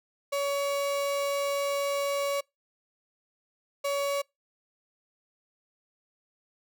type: tone bursts at uneven times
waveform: 35% pulse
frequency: 563 Hz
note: C#5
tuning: 27 cents sharp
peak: -25 dBFS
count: 2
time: 0.32-2.41 / 3.84-4.22 s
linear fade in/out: 10 ms
effects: noise-tail reverb RT60 0.2 s tail -26 dB re dry